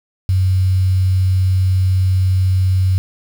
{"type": "tone with quantisation", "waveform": "sine", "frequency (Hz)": 93.6, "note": "F#2", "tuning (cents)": 20, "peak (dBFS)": -11, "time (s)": [0.29, 2.98], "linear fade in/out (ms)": 0, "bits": 6, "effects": []}